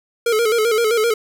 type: tone with vibrato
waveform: square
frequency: 450 Hz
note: A4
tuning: 39 cents sharp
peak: -15 dBFS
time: 0.26-1.14 s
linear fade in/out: 5 ms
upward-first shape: square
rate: 7.7 Hz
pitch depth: 75 cents each way
effects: none